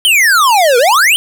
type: exponential two-way sweep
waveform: square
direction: down then up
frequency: 3180 to 461.6 to 3180 Hz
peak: -7 dBFS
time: 0.05-1.16 s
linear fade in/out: 0 ms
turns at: 0.78 s
effects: none